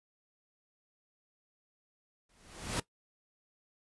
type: noise with exponential growth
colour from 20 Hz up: pink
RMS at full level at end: -31 dBFS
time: 2.29-2.8 s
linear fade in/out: 5 ms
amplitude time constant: 110 ms
effects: noise-tail reverb RT60 0.1 s tail -18 dB re dry + resampled to 24000 Hz